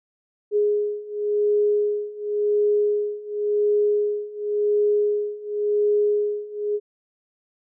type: beating tone pair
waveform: sine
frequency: 415.3 / 416.22 Hz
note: G#4 / G#4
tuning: 0 / +4 cents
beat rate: 0.92 Hz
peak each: -23 / -21 dBFS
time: 0.51-6.8 s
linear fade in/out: 50 ms
effects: none